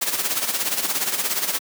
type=noise with tremolo; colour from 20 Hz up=white; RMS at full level=-21 dBFS; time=0.01-1.59 s; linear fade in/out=10 ms; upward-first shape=sine; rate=17 Hz; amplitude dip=65%; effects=high-pass 200 Hz 12 dB/octave